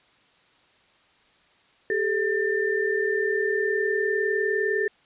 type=tone cluster; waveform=sine; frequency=393.3 / 433.1 / 1789 Hz; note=G4 / A4 / A6; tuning=+6 / -27 / +28 cents; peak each=-26 dBFS; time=1.9-4.88 s; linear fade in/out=2 ms; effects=white hiss -60 dBFS RMS until 5.05 s + resampled to 8000 Hz